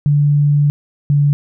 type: tone pair in turn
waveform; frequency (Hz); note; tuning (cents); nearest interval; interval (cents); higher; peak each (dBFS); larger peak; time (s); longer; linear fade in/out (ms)
sine; 145.6 / 144.26; D3 / D3; -15 / -31; unison; 16; first; -9; neither; 0.06-0.7 / 1.1-1.33; first; 0
effects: none